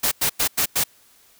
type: noise bursts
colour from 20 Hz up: white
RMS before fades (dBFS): -20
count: 5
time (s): 0.03-0.84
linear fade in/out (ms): 10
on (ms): 86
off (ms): 95
effects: white hiss -55 dBFS RMS until 1.39 s